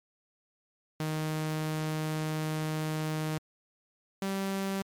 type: tone pair in turn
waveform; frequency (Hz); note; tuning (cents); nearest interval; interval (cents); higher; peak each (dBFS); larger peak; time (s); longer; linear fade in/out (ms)
sawtooth; 155.7 / 194.42; D#3 / G3; +2 / -14; major third; 384; second; -26; neither; 1-3.38 / 4.22-4.82; first; 2
effects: MP3 96 kbps